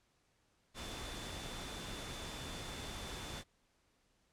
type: tone in noise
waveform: sine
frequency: 3517 Hz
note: A7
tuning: 1 cent flat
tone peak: -52 dBFS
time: 0.74-3.44 s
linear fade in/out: 50 ms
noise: pink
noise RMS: -45 dBFS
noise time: 0.74-3.44 s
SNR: -10 dB
effects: pink hiss -75 dBFS RMS until 4.32 s + low-pass 9000 Hz 12 dB/octave